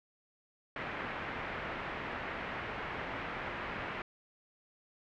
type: low-pass noise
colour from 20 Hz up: white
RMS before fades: -40 dBFS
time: 0.76-4.02 s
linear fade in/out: 2 ms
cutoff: 2200 Hz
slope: 24 dB/octave
effects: none